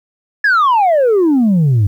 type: exponential sweep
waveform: sine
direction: down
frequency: 1736 to 95.8 Hz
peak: -6 dBFS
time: 0.44-1.87 s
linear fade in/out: 5 ms
effects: tanh soft clip ceiling -7 dBFS + 8-bit